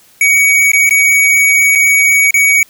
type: tone with dropouts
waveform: square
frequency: 2252 Hz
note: C#7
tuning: 27 cents sharp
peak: -7 dBFS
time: 0.21-2.63 s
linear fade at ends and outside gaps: 2 ms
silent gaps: 0.718-0.733 / 0.893-0.908 / 1.752-1.756 / 2.308-2.341 s
effects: white hiss -46 dBFS RMS until 2.69 s